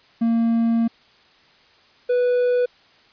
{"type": "tone pair in turn", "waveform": "triangle", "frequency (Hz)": [230, 492.7], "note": ["A#3", "B4"], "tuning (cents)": [-23, -4], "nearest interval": "octave + minor second", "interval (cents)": 1319, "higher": "second", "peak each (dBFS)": -14, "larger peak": "neither", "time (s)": [[0.21, 0.88], [2.09, 2.66]], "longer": "first", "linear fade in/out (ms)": 10, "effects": ["white hiss -54 dBFS RMS until 3.12 s", "resampled to 11025 Hz"]}